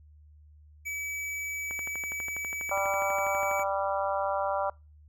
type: tone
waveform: square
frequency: 2289 Hz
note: D7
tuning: 45 cents flat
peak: -33 dBFS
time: 0.85-3.64 s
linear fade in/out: 20 ms
type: click train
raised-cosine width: 0.5 ms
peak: -26 dBFS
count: 24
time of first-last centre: 1.71-3.595 s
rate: 12.2 Hz
type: harmonic tone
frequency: 196 Hz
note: G3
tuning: in tune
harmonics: 3 / 4 / 5 / 6 / 7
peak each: -30 / -32 / -34 / -36 / -37 dBFS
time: 2.71-4.7 s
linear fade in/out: 5 ms
effects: noise-tail reverb RT60 0.3 s tail -26 dB re dry + added 75 Hz sine -52 dBFS peak until 5.08 s